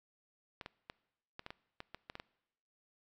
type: clicks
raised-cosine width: 0.3 ms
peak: -28 dBFS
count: 11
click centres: 0.612 / 0.661 / 0.899 / 1.394 / 1.464 / 1.505 / 1.804 / 1.946 / 2.099 / 2.154 / 2.199 s
effects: noise-tail reverb RT60 0.9 s tail -22 dB re dry